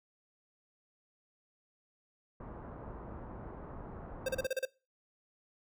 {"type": "low-pass noise", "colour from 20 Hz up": "pink", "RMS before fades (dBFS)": -46, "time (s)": [2.4, 4.46], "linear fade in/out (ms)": 5, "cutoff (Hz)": 1200, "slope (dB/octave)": 24}
{"type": "tone bursts", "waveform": "square", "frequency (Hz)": 526, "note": "C5", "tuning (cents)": 9, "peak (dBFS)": -31, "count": 7, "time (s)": [4.26, 4.653], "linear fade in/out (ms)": 5, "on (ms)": 27, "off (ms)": 34}
{"effects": ["noise-tail reverb RT60 0.3 s tail -22 dB re dry"]}